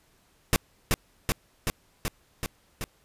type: noise with echo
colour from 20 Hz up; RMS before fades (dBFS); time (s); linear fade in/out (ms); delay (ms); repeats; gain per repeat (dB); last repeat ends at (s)
pink; -20; 0.53-0.56; 0; 380; 6; -2; 2.84
effects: pink hiss -64 dBFS RMS until 3.04 s + resampled to 32000 Hz